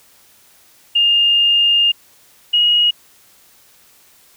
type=tone pair in turn; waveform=sine; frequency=2821 / 2887 Hz; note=F7 / F#7; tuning=+17 / -43 cents; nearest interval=unison; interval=40 cents; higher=second; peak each=-10 dBFS; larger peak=neither; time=0.95-1.92 / 2.53-2.91 s; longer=first; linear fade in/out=10 ms; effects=white hiss -50 dBFS RMS until 4.36 s